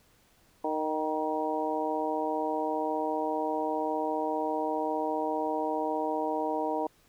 harmonic tone with a mistuned harmonic, 155 Hz, D#3, 6 cents flat, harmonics 2 / 3 / 4 / 5 / 6, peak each -34 / -34 / -34 / -34 / -34 dBFS, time 0.64-6.87 s, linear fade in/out 5 ms, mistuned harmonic 6, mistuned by +35 cents, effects pink hiss -64 dBFS RMS until 7.08 s

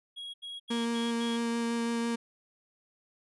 triangle tone bursts, 3307 Hz, G#7, 8 cents flat, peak -37 dBFS, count 5, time 0.16-1.376 s, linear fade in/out 20 ms, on 180 ms, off 79 ms
35% pulse tone with vibrato, 233.1 Hz, A#3, in tune, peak -27 dBFS, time 0.7-2.16 s, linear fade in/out 10 ms, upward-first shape sine, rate 6 Hz, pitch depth 8 cents each way
effects resampled to 24000 Hz

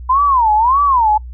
sine tone with vibrato, 987.8 Hz, B5, in tune, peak -9 dBFS, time 0.09-1.18 s, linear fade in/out 10 ms, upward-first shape sine, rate 1.7 Hz, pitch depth 270 cents each way, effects noise-tail reverb RT60 0.1 s tail -26 dB re dry + added 61 Hz sine -27 dBFS peak until 1.33 s

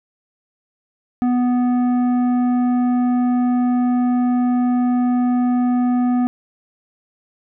triangle tone with tanh clipping, 246.9 Hz, B3, in tune, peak -16 dBFS, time 1.22-6.27 s, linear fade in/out 0 ms, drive 14 dB, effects none

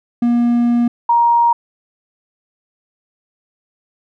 triangle / sine tone pair in turn, 238.4 / 941 Hz, A#3 / A#5, +39 / +16 cents, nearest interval 2 octaves, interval 2377 cents, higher second, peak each -9 dBFS, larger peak neither, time 0.22-0.88 / 1.09-1.53 s, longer first, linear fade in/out 5 ms, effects none

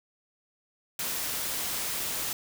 white noise, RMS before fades -32 dBFS, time 0.99-2.33 s, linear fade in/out 2 ms, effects none

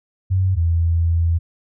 sine tone pair in turn, 93.9 / 83.66 Hz, F#2 / E2, +26 / +26 cents, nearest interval major second, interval 200 cents, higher first, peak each -14 dBFS, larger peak neither, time 0.3-0.56 / 0.56-1.39 s, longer second, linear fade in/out 20 ms, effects none

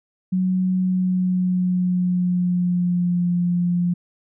sine tone with pitch glide, 185 to 175.63 Hz, F#3 to F3, 0 to +10 cents, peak -17 dBFS, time 0.32-3.94 s, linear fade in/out 10 ms, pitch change -90 cents, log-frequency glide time 0.77-3.29 s, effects none

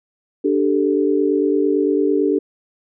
sine chord, D suspended fourth, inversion none, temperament just, 293.7 / 391.6 / 440.5 Hz, D4 / G4 / A4, 0 / -2 / +2 cents, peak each -18 / -18 / -20 dBFS, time 0.44-2.39 s, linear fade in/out 10 ms, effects none

